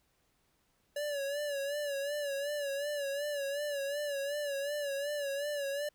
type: tone with vibrato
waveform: square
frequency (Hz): 571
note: D5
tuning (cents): -49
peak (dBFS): -34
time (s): 0.96-5.89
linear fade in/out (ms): 5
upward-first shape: sine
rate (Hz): 2.7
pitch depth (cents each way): 64
effects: pink hiss -74 dBFS RMS until 5.94 s